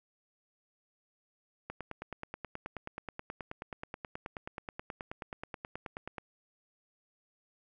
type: click train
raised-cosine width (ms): 0.5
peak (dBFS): -24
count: 43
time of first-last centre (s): 1.7-6.182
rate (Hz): 9.37
effects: none